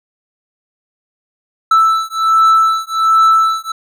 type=beating tone pair; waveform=triangle; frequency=1318.5 / 1319.8 Hz; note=E6 / E6; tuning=0 / +2 cents; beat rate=1.3 Hz; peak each=-10 dBFS; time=1.71-3.72 s; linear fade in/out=5 ms; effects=none